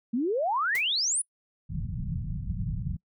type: exponential sweep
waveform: sine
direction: up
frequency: 220 to 10240 Hz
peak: -24 dBFS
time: 0.13-1.22 s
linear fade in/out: 10 ms
type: noise with exponential decay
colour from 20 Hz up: white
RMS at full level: -34 dBFS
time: 0.75-0.87 s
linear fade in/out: 2 ms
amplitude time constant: 24 ms
type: low-pass noise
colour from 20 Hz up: white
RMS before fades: -32 dBFS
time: 1.69-2.97 s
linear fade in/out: 10 ms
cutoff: 180 Hz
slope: 48 dB/octave
effects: noise-tail reverb RT60 0.1 s tail -25 dB re dry